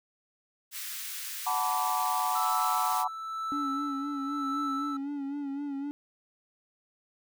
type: high-pass noise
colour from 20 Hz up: white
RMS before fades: -38 dBFS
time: 0.71-3.05 s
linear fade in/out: 50 ms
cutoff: 1400 Hz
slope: 24 dB/octave
type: chord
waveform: sine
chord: B minor seventh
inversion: second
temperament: equal with one note detuned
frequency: 740 / 880 / 987.8 / 1156.5 Hz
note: F#5 / A5 / B5 / D6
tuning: 0 / 0 / 0 / -27 cents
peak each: -32 dBFS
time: 1.46-3.08 s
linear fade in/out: 10 ms
type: tone with tremolo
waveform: triangle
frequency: 1318.5 Hz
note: E6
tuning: in tune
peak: -28 dBFS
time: 2.35-4.97 s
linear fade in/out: 5 ms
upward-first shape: sine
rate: 0.99 Hz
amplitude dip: 55%
type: tone with vibrato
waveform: triangle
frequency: 281.9 Hz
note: C#4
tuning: 29 cents sharp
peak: -30 dBFS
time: 3.52-5.91 s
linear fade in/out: 0 ms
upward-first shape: sine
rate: 3.9 Hz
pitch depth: 51 cents each way
effects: none